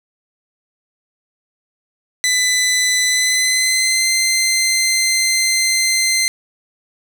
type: tone with pitch glide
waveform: 15% pulse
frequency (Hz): 2002 to 2074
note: B6 to C7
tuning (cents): +23 to -16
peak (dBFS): -7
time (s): 2.24-6.28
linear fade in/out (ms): 0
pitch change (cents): +61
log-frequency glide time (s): 3.07-4.09
effects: none